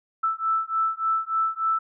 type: beating tone pair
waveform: sine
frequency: 1318.5 / 1321.9 Hz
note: E6 / E6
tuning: 0 / +4 cents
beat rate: 3.4 Hz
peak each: -25 dBFS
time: 0.23-1.79 s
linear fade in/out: 10 ms
effects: none